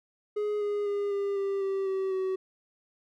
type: tone with pitch steps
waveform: triangle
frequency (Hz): 418 / 412 / 406.1 / 400.3 / 394.5 / 388.9 / 383.3 / 377.8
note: G#4 / G#4 / G#4 / G4 / G4 / G4 / G4 / F#4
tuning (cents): +11 / -14 / -39 / +36 / +11 / -14 / -39 / +36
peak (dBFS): -25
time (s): 0.36-2.36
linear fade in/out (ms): 10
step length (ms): 250
effects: none